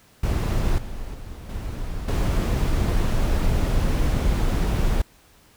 brown noise with level steps, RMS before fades -21 / -33 / -36 / -30 / -20 dBFS, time 0.23-5.02 s, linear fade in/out 5 ms, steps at 0.78 / 1.14 / 1.49 / 2.08 s, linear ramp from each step 5 ms, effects pink hiss -55 dBFS RMS until 5.56 s

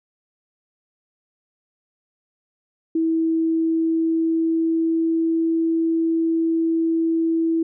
sine tone with pitch glide, 325.1 to 327.9 Hz, E4 to E4, -24 to -9 cents, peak -17 dBFS, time 2.95-7.63 s, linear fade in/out 5 ms, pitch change +15 cents, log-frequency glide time 3.36-5.48 s, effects none

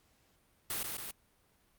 white noise with echo, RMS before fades -36 dBFS, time 0.7-0.83 s, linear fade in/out 2 ms, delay 140 ms, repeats 2, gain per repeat -3 dB, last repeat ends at 1.11 s, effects pink hiss -70 dBFS RMS until 1.78 s + Opus 48 kbps

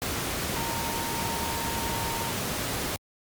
sine tone in noise, 922 Hz, A#5, 19 cents flat, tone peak -34 dBFS, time 0.56-2.3 s, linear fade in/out 0 ms, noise pink, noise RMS -30 dBFS, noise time 0.02-2.96 s, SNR -7 dB, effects high-pass 60 Hz 12 dB/octave + Opus 48 kbps

